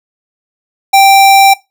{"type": "tone", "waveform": "square", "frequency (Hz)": 784, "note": "G5", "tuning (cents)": 0, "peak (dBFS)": -3, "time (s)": [0.93, 1.54], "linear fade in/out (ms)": 10, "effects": ["noise-tail reverb RT60 0.2 s tail -18 dB re dry"]}